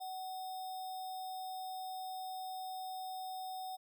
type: tone with sample-and-hold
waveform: sine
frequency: 750 Hz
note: F#5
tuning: 23 cents sharp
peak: -40 dBFS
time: 0-3.77 s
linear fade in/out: 20 ms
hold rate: 4410 Hz
effects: none

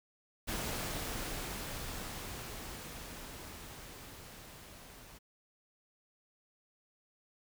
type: noise with level ramp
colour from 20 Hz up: pink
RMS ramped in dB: -37 to -54 dBFS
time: 0.47-5.19 s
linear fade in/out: 20 ms
effects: none

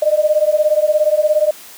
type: beating tone pair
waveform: sine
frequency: 601 / 618 Hz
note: D5 / D#5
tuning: +40 / -12 cents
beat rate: 17 Hz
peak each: -14 dBFS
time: 0.02-1.51 s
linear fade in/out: 5 ms
effects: white hiss -38 dBFS RMS until 1.77 s + high-pass 200 Hz 12 dB/octave

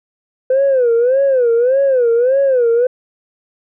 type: tone with vibrato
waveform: sine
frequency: 506 Hz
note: B4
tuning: 42 cents sharp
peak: -8 dBFS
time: 0.5-2.87 s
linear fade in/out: 5 ms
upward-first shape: sine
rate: 1.7 Hz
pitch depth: 160 cents each way
effects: tanh soft clip ceiling -7 dBFS

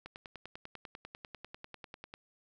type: click train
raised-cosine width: 0.3 ms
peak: -29 dBFS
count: 22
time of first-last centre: 0.06-2.139 s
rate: 10.1 Hz
effects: none

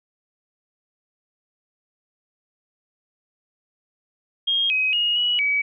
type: tone with pitch steps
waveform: sine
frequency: 3242 / 2530 / 2871 / 2925 / 2277 Hz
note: G#7 / D#7 / F7 / F#7 / C#7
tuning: -42 / +28 / +47 / -21 / +46 cents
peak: -18 dBFS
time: 4.47-5.62 s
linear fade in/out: 10 ms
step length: 230 ms
effects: none

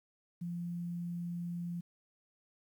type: tone with quantisation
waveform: sine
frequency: 173.1 Hz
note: F3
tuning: 15 cents flat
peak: -36 dBFS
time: 0.41-1.81 s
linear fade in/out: 10 ms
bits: 11
effects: none

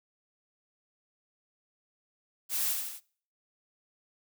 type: noise with echo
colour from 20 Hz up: blue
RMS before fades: -31 dBFS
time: 2.49-2.76 s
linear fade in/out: 50 ms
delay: 82 ms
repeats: 3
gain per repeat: -4 dB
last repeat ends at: 3.006 s
effects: noise-tail reverb RT60 0.5 s tail -23 dB re dry

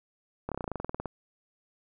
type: slowing click train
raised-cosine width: 1 ms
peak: -19 dBFS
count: 15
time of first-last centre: 0.49-1.057 s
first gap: 27 ms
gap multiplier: 1.06
effects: none

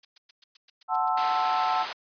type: noise bursts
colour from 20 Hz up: violet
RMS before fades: -37 dBFS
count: 9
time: 0.03-1.09 s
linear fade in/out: 5 ms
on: 20 ms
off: 110 ms
type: chord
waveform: sine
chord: F# half-diminished seventh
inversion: none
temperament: equal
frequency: 740 / 880 / 1046.5 / 1318.5 Hz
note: F#5 / A5 / C6 / E6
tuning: 0 / 0 / 0 / 0 cents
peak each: -27 / -27 / -32 / -29 dBFS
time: 0.88-1.86 s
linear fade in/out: 50 ms
type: high-pass noise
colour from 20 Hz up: pink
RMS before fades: -34 dBFS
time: 1.17-1.93 s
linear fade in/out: 5 ms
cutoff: 800 Hz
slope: 12 dB/octave
effects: resampled to 11025 Hz

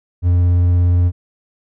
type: tone with hard clipping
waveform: triangle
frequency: 88.3 Hz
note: F2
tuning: 20 cents sharp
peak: -11 dBFS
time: 0.22-1.12 s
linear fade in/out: 50 ms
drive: 6 dB
effects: none

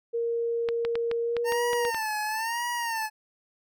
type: tone with pitch glide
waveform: sine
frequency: 466.2 to 479.9 Hz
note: A#4 to B4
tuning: 0 to -50 cents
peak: -25 dBFS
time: 0.13-1.91 s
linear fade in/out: 20 ms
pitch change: +50 cents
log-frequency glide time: 1.22-1.56 s
type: clicks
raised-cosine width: 0.3 ms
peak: -17 dBFS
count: 9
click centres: 0.688 / 0.85 / 0.955 / 1.114 / 1.367 / 1.522 / 1.732 / 1.851 / 1.946 s
type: tone with vibrato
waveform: 25% pulse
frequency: 903 Hz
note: A5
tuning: 45 cents sharp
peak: -24 dBFS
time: 1.44-3.1 s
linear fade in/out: 50 ms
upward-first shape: sine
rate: 1 Hz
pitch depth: 110 cents each way
effects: none

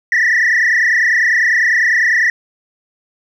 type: tone with frequency modulation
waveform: sine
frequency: 1865 Hz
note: A#6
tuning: in tune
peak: -8 dBFS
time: 0.12-2.3 s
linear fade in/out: 2 ms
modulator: 30 Hz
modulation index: 3.8
effects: tanh soft clip ceiling -8 dBFS + 8-bit

